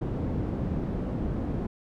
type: low-pass noise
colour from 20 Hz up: white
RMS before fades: -30 dBFS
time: 0.01-1.67 s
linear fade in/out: 10 ms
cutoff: 250 Hz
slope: 12 dB/octave
effects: none